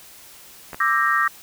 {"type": "clicks", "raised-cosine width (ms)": 0.5, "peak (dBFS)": -18, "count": 2, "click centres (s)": [0.732, 0.745]}
{"type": "chord", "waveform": "sine", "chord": "E half-diminished seventh", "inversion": "third", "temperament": "equal with one note detuned", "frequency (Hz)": [1174.7, 1318.5, 1595.4, 1864.7], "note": ["D6", "E6", "G6", "Bb6"], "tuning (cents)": [0, 0, 30, 0], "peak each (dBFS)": [-21, -23, -24, -21], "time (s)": [0.8, 1.28], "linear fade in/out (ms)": 5}
{"effects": ["white hiss -45 dBFS RMS until 1.42 s"]}